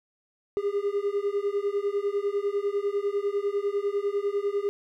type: beating tone pair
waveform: triangle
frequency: 399.7 / 409.7 Hz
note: G4 / G#4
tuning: +34 / -24 cents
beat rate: 10 Hz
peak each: -26 dBFS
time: 0.57-4.69 s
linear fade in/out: 0 ms
effects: none